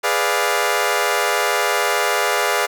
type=chord; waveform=15% pulse; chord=G# diminished seventh; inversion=none; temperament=equal; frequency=415.3 / 493.9 / 587.3 / 698.5 Hz; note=G#4 / B4 / D5 / F5; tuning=0 / 0 / 0 / 0 cents; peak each=-16 dBFS; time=0.03-2.67 s; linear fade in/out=20 ms; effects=none